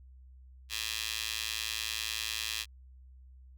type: tone with high-pass filter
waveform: 15% pulse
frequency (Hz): 110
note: A2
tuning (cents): 0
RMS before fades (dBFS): -36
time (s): 0.69-2.66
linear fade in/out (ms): 50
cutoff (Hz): 3100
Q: 1.6
effects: added 64 Hz sine -51 dBFS peak until 3.57 s